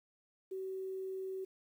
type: tone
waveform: sine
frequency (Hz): 380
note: F#4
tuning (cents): +46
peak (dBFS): -38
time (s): 0.51-1.45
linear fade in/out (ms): 10
effects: 11-bit